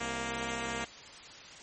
5% pulse tone pair together, 65.48 / 233.7 Hz, C2 / A#3, +2 / +5 cents, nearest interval octave + minor seventh, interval 2203 cents, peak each -29 / -23 dBFS, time 0-0.85 s, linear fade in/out 10 ms, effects white hiss -49 dBFS RMS until 1.62 s + MP3 32 kbps

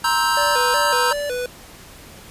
square chord, C dominant seventh, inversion third, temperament just, 941.9 / 1046.5 / 1308.1 / 1569.8 Hz, Bb5 / C6 / E6 / G6, +18 / 0 / -14 / +2 cents, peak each -21 / -27 / -23 / -23 dBFS, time 0.04-1.13 s, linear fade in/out 5 ms
square tone with vibrato, 536 Hz, C5, 42 cents sharp, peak -23 dBFS, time 0.37-1.46 s, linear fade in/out 2 ms, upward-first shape square, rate 2.7 Hz, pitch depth 140 cents each way
effects pink hiss -42 dBFS RMS until 2.3 s + resampled to 32000 Hz

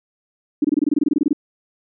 sine tone bursts, 293.7 Hz, D4, in tune, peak -12 dBFS, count 15, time 0.62-1.331 s, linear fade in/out 5 ms, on 25 ms, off 24 ms, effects none

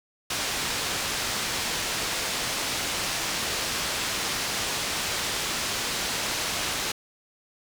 white low-pass noise, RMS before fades -29 dBFS, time 0.3-6.92 s, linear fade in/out 5 ms, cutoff 6000 Hz, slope 12 dB/octave, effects none

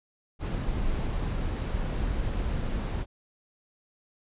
brown noise, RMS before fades -29 dBFS, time 0.39-3.06 s, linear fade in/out 50 ms, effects resampled to 8000 Hz

